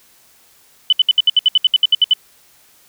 sine tone bursts, 3000 Hz, F#7, 23 cents sharp, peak -7 dBFS, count 14, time 0.9-2.135 s, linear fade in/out 2 ms, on 26 ms, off 67 ms, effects white hiss -51 dBFS RMS until 2.88 s

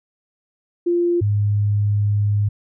sine tone pair in turn, 347.1 / 103.19 Hz, F4 / G#2, -11 / -11 cents, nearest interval octave + major sixth, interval 2100 cents, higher first, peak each -15 dBFS, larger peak neither, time 0.86-1.21 / 1.21-2.49 s, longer second, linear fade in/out 10 ms, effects none

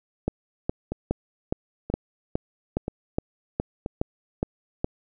two click trains, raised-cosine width 2 ms, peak -15 / -10 dBFS, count 4 / 12, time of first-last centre 0.92-3.861 / 0.28-4.844 s, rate 1.02 / 2.41 Hz, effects none

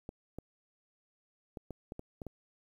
clicks, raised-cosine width 2 ms, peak -28 dBFS, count 8, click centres 0.091 / 0.386 / 1.572 / 1.707 / 1.921 / 1.994 / 2.218 / 2.267 s, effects 10-bit

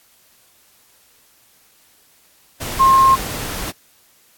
sine tone in noise, 1066 Hz, C6, 32 cents sharp, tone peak -8 dBFS, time 2.79-3.16 s, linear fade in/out 20 ms, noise pink, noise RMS -26 dBFS, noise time 2.6-3.72 s, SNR +15 dB, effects white hiss -54 dBFS RMS until 4.37 s + AAC 64 kbps

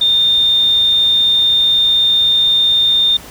sine tone, 3628 Hz, A#7, 48 cents flat, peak -9 dBFS, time 0.01-3.17 s, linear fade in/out 5 ms, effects pink hiss -35 dBFS RMS until 3.3 s

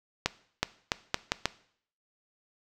accelerating click train, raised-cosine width 0.2 ms, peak -7 dBFS, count 6, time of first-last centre 0.26-1.456 s, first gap 370 ms, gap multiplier 0.78, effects noise-tail reverb RT60 0.6 s tail -18 dB re dry

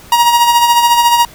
45% pulse tone with tremolo, 948 Hz, A#5, 29 cents sharp, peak -5 dBFS, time 0.12-1.25 s, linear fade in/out 2 ms, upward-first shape sine, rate 14 Hz, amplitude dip 50%, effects pink hiss -38 dBFS RMS until 1.34 s

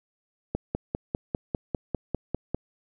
click train, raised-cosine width 2 ms, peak -13 dBFS, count 11, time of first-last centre 0.55-2.546 s, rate 5.01 Hz, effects none

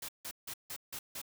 white noise bursts, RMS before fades -42 dBFS, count 6, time 0.02-1.216 s, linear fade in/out 5 ms, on 66 ms, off 160 ms, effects none

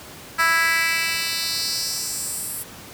10% pulse tone with high-pass filter sweep, 329.6 Hz, E4, in tune, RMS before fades -23 dBFS, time 0.38-2.64 s, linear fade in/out 20 ms, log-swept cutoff 1400 to 11000 Hz, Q 2.3, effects pink hiss -40 dBFS RMS until 2.93 s + high-pass 80 Hz 12 dB/octave

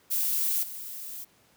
violet noise with level steps, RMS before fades -27 / -39 dBFS, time 0.1-1.25 s, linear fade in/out 20 ms, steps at 0.62 s, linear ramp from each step 20 ms, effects pink hiss -62 dBFS RMS until 1.56 s + high-pass 100 Hz 12 dB/octave

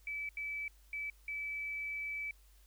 sine tone bursts at uneven times, 2304 Hz, D7, 34 cents flat, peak -37 dBFS, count 4, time 0.07-0.29 / 0.37-0.68 / 0.93-1.1 / 1.28-2.31 s, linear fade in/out 2 ms, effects added 50 Hz sine -60 dBFS peak until 2.66 s + white hiss -69 dBFS RMS until 2.66 s

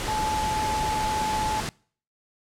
sine tone in noise, 863 Hz, A5, 34 cents flat, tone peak -25 dBFS, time 0.08-1.6 s, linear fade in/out 0 ms, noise pink, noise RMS -30 dBFS, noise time 0-1.69 s, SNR +2 dB, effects noise-tail reverb RT60 0.5 s tail -25 dB re dry + low-pass 9000 Hz 12 dB/octave

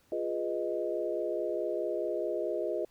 sine chord, F half-diminished seventh, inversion none, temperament equal with one note detuned, 349.2 / 413.9 / 493.9 / 622.3 Hz, F4 / Ab4 / Cb5 / Eb5, 0 / -6 / 0 / 0 cents, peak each -35 / -36 / -37 / -34 dBFS, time 0.12-2.85 s, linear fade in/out 2 ms, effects pink hiss -67 dBFS RMS until 2.9 s

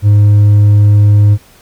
sine tone with hard clipping, 103.3 Hz, G#2, 9 cents flat, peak -4 dBFS, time 0.02-1.38 s, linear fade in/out 50 ms, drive 2 dB, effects pink hiss -43 dBFS RMS until 1.61 s

